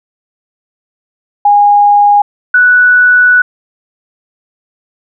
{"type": "tone pair in turn", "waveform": "sine", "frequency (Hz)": [820, 1479.3], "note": ["G#5", "F#6"], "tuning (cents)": [-22, -1], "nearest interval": "minor seventh", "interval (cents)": 1021, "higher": "second", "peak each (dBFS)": -3, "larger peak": "neither", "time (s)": [[1.45, 2.22], [2.54, 3.42]], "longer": "second", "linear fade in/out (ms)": 5, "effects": []}